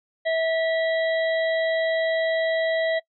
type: harmonic tone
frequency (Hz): 650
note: E5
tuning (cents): -24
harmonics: 1 / 3 / 5 / 6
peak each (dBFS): -21 / -28 / -37 / -37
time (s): 0.25-3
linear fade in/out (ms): 20
effects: noise-tail reverb RT60 0.1 s tail -23 dB re dry